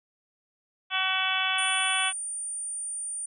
harmonic tone, 377.7 Hz, F#4, 36 cents sharp, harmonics 2 / 3 / 4 / 5 / 6 / 7 / 8 / 9, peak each -34 / -33 / -31 / -39 / -33 / -31 / -32 / -31 dBFS, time 0.9-2.13 s, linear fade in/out 50 ms
sine tone, 9050 Hz, C#9, 35 cents sharp, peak -31 dBFS, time 1.58-3.26 s, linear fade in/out 5 ms
effects none

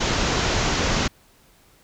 pink low-pass noise, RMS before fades -22 dBFS, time 0-1.08 s, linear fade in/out 10 ms, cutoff 7100 Hz, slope 96 dB/octave, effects pink hiss -56 dBFS RMS until 1.83 s

